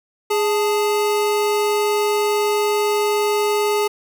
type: tone pair together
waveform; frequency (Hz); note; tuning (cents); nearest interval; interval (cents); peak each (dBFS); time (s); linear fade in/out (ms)
square; 415.3 / 874.7; G#4 / A5; 0 / -10; octave + minor second; 1290; -18 / -24; 0.3-3.88; 10
effects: none